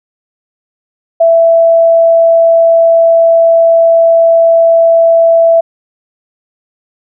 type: tone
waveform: sine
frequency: 664 Hz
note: E5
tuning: 12 cents sharp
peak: -3 dBFS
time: 1.2-5.61 s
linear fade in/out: 10 ms
effects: none